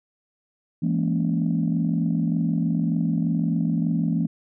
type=chord; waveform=sine; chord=A# half-diminished seventh; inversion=second; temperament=just; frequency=167.82 / 209.8 / 233.1 / 279.7 Hz; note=E3 / G#3 / A#3 / C#4; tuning=+31 / +18 / 0 / +16 cents; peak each=-22 / -28 / -25 / -28 dBFS; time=0.82-4.27 s; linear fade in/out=10 ms; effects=tanh soft clip ceiling -12 dBFS